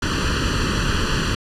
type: noise with comb filter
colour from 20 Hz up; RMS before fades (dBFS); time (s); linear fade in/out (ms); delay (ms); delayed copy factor
pink; -20; 0.02-1.35; 5; 0.68; +0.9
effects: low-pass 5000 Hz 12 dB/octave